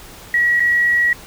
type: tone with dropouts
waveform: sine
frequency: 1918 Hz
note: A#6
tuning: 49 cents sharp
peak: -12 dBFS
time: 0.34-1.13 s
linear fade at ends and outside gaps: 2 ms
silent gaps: 0.597-0.603 s
effects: pink hiss -39 dBFS RMS until 1.26 s